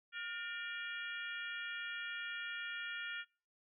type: harmonic tone with a mistuned harmonic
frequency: 473.8 Hz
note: A#4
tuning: 28 cents sharp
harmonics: 3 / 4 / 5 / 6 / 7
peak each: -44 / -46 / -48 / -50 / -51 dBFS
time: 0.12-3.25 s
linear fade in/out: 50 ms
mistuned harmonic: 4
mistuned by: -75 cents
effects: noise-tail reverb RT60 0.4 s tail -26 dB re dry